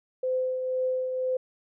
sine tone with tremolo, 513 Hz, C5, 34 cents flat, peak -23 dBFS, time 0.23-1.37 s, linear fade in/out 5 ms, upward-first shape triangle, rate 2 Hz, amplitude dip 45%, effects none

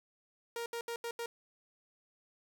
sawtooth tone bursts at uneven times, 468.1 Hz, A#4, 7 cents sharp, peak -33 dBFS, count 5, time 0.56-0.66 / 0.73-0.81 / 0.88-0.96 / 1.04-1.11 / 1.19-1.26 s, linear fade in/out 2 ms, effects none

